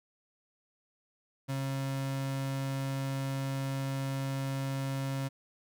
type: tone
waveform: 35% pulse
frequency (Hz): 135.6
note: C#3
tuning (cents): -38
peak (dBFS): -30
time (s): 1.48-5.29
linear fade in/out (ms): 20
effects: none